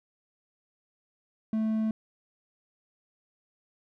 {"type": "tone", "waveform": "triangle", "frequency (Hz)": 219.3, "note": "A3", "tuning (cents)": -6, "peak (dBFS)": -23, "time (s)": [1.53, 1.91], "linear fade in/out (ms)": 2, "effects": []}